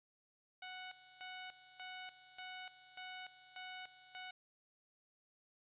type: tone with tremolo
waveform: 10% pulse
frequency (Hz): 740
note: F#5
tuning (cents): 0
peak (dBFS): -38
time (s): 0.62-4.31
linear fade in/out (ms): 5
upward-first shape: square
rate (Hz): 1.7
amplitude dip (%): 80
effects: resampled to 8000 Hz + 12-bit